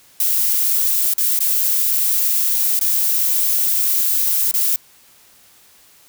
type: noise with dropouts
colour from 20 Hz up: violet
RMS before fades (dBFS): -17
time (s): 0.2-4.76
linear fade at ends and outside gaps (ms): 2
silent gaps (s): 1.137-1.18 / 1.391-1.404 / 2.792-2.811 / 4.513-4.539
effects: white hiss -50 dBFS RMS until 6.08 s